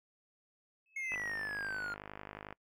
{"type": "tone with exponential growth", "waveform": "sine", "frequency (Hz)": 2595, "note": "E7", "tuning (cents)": -28, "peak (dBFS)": -34, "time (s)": [0.86, 1.15], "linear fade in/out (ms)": 1, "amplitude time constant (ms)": 61}
{"type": "exponential sweep", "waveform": "triangle", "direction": "down", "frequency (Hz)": [2180, 1396.9], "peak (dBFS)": -35, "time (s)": [0.96, 1.94], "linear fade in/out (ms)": 5}
{"type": "click train", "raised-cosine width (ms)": 0.5, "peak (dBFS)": -29, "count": 73, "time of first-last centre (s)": [1.12, 2.526], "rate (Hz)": 51.2}
{"effects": ["noise-tail reverb RT60 0.1 s tail -26 dB re dry"]}